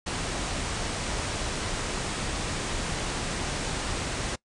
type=low-pass noise; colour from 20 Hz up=pink; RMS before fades=-31 dBFS; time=0.06-4.36 s; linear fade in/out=10 ms; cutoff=9500 Hz; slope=96 dB/octave; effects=noise-tail reverb RT60 0.1 s tail -22 dB re dry